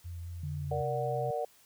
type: tone with vibrato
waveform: sine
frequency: 86 Hz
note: F2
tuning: 26 cents flat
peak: -38 dBFS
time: 0.04-0.83 s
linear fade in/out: 20 ms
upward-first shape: triangle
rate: 4.5 Hz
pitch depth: 23 cents each way
type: tone with pitch glide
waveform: sine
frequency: 146.83 to 130.06 Hz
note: D3 to C3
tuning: 0 to -10 cents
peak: -35 dBFS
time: 0.43-1.31 s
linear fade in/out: 5 ms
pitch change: -210 cents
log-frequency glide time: 0.54-0.96 s
type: chord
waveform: sine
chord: Bb augmented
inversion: none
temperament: equal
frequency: 466.2 / 587.3 / 740 Hz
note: Bb4 / D5 / F#5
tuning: 0 / 0 / 0 cents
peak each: -35 dBFS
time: 0.71-1.45 s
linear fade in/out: 5 ms
effects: white hiss -62 dBFS RMS until 1.65 s